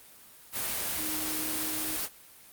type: tone in noise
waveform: sine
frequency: 311.1 Hz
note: D#4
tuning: in tune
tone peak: -38 dBFS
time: 0.96-1.99 s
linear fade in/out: 50 ms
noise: white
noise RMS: -32 dBFS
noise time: 0.52-2.09 s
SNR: -9 dB
effects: white hiss -53 dBFS RMS until 2.52 s + Opus 32 kbps